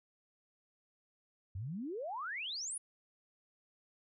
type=exponential sweep; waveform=sine; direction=up; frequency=86.1 to 10550 Hz; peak=-38 dBFS; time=1.55-2.78 s; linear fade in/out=5 ms; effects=none